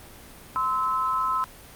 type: tone pair together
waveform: sine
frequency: 1032.6 / 1301 Hz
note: C6 / E6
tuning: -23 / -23 cents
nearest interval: major third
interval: 400 cents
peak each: -25 dBFS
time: 0.56-1.44 s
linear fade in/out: 0 ms
effects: pink hiss -46 dBFS RMS until 1.75 s + Opus 32 kbps